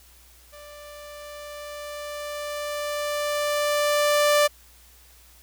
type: tone with level ramp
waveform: sawtooth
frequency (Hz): 589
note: D5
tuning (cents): +5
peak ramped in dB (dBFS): -39 to -12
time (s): 0.52-4.48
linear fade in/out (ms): 20
effects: added 60 Hz sine -54 dBFS peak until 5.42 s + white hiss -54 dBFS RMS until 5.42 s